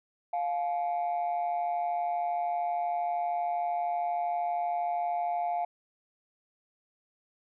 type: tone pair together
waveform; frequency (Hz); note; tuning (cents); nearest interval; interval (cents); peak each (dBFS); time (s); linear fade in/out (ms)
sine; 703 / 855.8; F5 / A5; +11 / -48; minor third; 341; -27 / -33; 0.33-5.65; 5
effects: tanh soft clip ceiling -24 dBFS